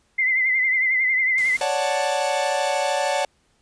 sine tone with vibrato, 2059 Hz, C7, 28 cents flat, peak -17 dBFS, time 0.18-1.57 s, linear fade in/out 10 ms, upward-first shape triangle, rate 11 Hz, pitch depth 65 cents each way
white noise, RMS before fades -37 dBFS, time 1.38-1.64 s, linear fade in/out 0 ms
45% pulse chord, D major seventh, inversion third, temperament equal, 554.4 / 587.3 / 740 / 880 Hz, C#5 / D5 / F#5 / A5, 0 / 0 / 0 / 0 cents, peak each -26 dBFS, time 1.61-3.25 s, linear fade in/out 2 ms
effects pink hiss -64 dBFS RMS until 3.61 s + resampled to 22050 Hz

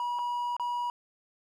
triangle tone with dropouts, 967 Hz, B5, 37 cents flat, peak -27 dBFS, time 0-0.9 s, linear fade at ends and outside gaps 1 ms, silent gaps 0.188-0.191 / 0.566-0.597 s, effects none

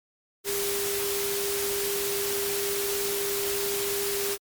sine tone in noise, 400.9 Hz, G4, 39 cents sharp, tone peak -29 dBFS, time 0.44-4.38 s, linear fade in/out 50 ms, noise white, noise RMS -30 dBFS, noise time 0.44-4.38 s, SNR -2 dB, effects MP3 96 kbps

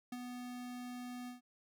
square tone with ADSR envelope, 246.9 Hz, B3, in tune, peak -40 dBFS, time 0.12-1.41 s, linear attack 5 ms, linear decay 37 ms, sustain -4 dB, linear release 130 ms, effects none

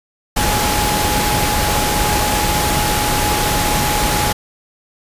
sine tone in noise, 838 Hz, G#5, 15 cents sharp, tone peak -20 dBFS, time 0.36-4.33 s, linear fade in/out 10 ms, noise pink, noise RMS -17 dBFS, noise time 0.36-4.33 s, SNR -6 dB, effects resampled to 32000 Hz

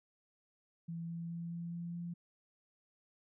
sine tone with pitch steps, 167.2 / 168.17 / 169.14 / 170.12 / 171.11 / 172.1 Hz, E3 / E3 / E3 / F3 / F3 / F3, +25 / +35 / +45 / -45 / -35 / -25 cents, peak -39 dBFS, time 0.88-2.14 s, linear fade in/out 10 ms, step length 210 ms, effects none

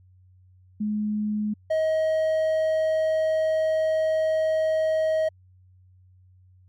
sine / triangle tone pair in turn, 211.1 / 632.6 Hz, G#3 / D#5, +29 / +29 cents, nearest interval octave + perfect fifth, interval 1900 cents, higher second, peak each -23 / -18 dBFS, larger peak second, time 0.8-1.54 / 1.7-5.29 s, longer second, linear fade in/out 10 ms, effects added 92 Hz sine -52 dBFS peak until 6.68 s + MP3 96 kbps

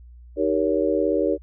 sine chord, Eb dominant seventh, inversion none, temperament just, 311.1 / 388.9 / 466.7 / 560 Hz, Eb4 / G4 / Bb4 / Db5, 0 / -14 / +2 / +18 cents, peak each -24 dBFS, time 0.36-1.38 s, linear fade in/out 50 ms, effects added 60 Hz sine -42 dBFS peak until 1.42 s

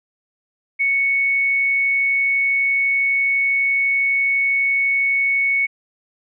sine tone, 2217 Hz, C#7, in tune, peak -15 dBFS, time 0.79-5.67 s, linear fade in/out 20 ms, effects none

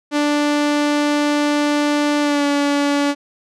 sawtooth tone with pitch glide, 293.7 to 286.2 Hz, D4 to D4, 0 to -45 cents, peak -11 dBFS, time 0.11-3.15 s, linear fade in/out 50 ms, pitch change -45 cents, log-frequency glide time 2.21-2.45 s, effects low-pass 7000 Hz 12 dB/octave

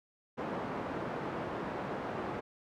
pink band-pass noise, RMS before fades -38 dBFS, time 0.37-2.41 s, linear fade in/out 20 ms, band 190 to 1200 Hz, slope 12 dB/octave, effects none

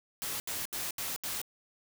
white noise bursts, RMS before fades -36 dBFS, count 5, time 0.22-1.416 s, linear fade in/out 0 ms, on 180 ms, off 74 ms, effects none

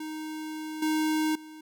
square tone with level steps, 311.1 Hz, D#4, in tune, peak -35 / -25 / -44 dBFS, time 0-1.61 s, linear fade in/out 5 ms, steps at 0.82 / 1.35 s, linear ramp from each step 5 ms, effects none

